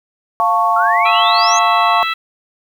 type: chord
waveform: sine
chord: F augmented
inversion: none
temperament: equal with one note detuned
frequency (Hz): 698.5 / 889.2 / 1108.7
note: F5 / A5 / C#6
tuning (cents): 0 / +18 / 0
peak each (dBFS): -16 / -17 / -14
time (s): 0.4-2.03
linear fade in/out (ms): 0
type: exponential sweep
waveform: sine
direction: up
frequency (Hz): 1318.5 to 6645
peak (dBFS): -17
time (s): 0.76-1.59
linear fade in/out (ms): 5
type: harmonic tone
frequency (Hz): 659.3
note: E5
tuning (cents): 0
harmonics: 2 / 3 / 4 / 5 / 6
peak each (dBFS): -19 / -24 / -22 / -26 / -26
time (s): 1.05-2.14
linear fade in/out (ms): 10
effects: 7-bit